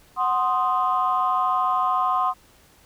sine chord, C diminished, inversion second, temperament equal, 740 / 1046.5 / 1244.5 Hz, Gb5 / C6 / Eb6, 0 / 0 / 0 cents, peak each -24 / -21 / -24 dBFS, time 0.16-2.34 s, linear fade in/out 50 ms, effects tanh soft clip ceiling -11 dBFS + pink hiss -55 dBFS RMS until 2.85 s

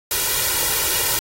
white noise with comb filter, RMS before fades -20 dBFS, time 0.11-1.19 s, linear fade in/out 2 ms, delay 2.1 ms, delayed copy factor +0.8, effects AAC 48 kbps

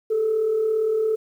sine tone pair together, 402.5 / 440 Hz, G4 / A4, +46 / 0 cents, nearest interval major second, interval 154 cents, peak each -29 / -18 dBFS, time 0.1-1.16 s, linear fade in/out 10 ms, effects tanh soft clip ceiling -14 dBFS + 9-bit

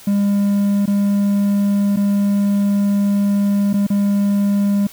triangle tone with dropouts, 201.6 Hz, G3, 49 cents sharp, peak -11 dBFS, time 0.07-4.87 s, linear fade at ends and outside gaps 5 ms, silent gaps 0.858-0.876 / 1.962-1.97 / 3.731-3.739 / 3.868-3.901 s, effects white hiss -41 dBFS RMS until 4.92 s

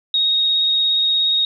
sine tone with vibrato, 3749 Hz, A#7, 9 cents sharp, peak -14 dBFS, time 0.14-1.45 s, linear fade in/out 2 ms, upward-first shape triangle, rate 17 Hz, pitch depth 16 cents each way, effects none

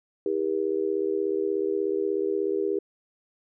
sine tone with amplitude modulation, 399.7 Hz, G4, 34 cents sharp, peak -19 dBFS, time 0.26-2.79 s, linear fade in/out 2 ms, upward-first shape sine, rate 76.6 Hz, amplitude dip 100%, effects none

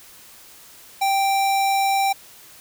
square tone, 784 Hz, G5, in tune, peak -18 dBFS, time 1.01-2.13 s, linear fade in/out 10 ms, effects white hiss -46 dBFS RMS until 2.6 s

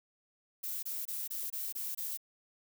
violet noise bursts, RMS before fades -38 dBFS, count 7, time 0.63-2.174 s, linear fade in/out 10 ms, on 200 ms, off 24 ms, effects none

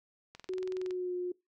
click train, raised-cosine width 0.2 ms, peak -30 dBFS, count 13, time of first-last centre 0.35-0.908 s, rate 21.5 Hz
sine tone with pitch glide, 370.9 to 358.7 Hz, F#4 to F4, +4 to +46 cents, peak -32 dBFS, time 0.49-1.32 s, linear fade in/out 5 ms, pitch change -58 cents, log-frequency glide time 0.76-1.16 s
effects noise-tail reverb RT60 0.2 s tail -22 dB re dry

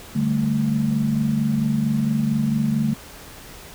sine chord, D suspended fourth, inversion none, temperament just, 146.83 / 195.78 / 220.2 Hz, D3 / G3 / A3, 0 / -2 / +2 cents, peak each -23 / -26 / -20 dBFS, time 0.15-2.94 s, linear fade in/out 10 ms, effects pink hiss -41 dBFS RMS until 3.74 s

